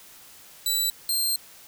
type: tone pair in turn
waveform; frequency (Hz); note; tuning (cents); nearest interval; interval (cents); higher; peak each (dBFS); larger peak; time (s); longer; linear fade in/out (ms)
15% pulse; 3961 / 4171; B7 / C8; +4 / -6; minor second; 90; second; -15 / -16; first; 0.66-0.9 / 1.09-1.36; second; 2
effects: white hiss -49 dBFS RMS until 1.67 s